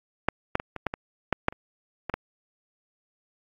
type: clicks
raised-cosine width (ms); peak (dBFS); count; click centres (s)
0.5; -6 / -7 / -16 / -19 / -10 / -15 / -7 / -6 / -26 / -14 / -11; 11; 0.286 / 0.554 / 0.599 / 0.763 / 0.867 / 0.939 / 1.327 / 1.484 / 1.525 / 2.097 / 2.14
effects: AAC 64 kbps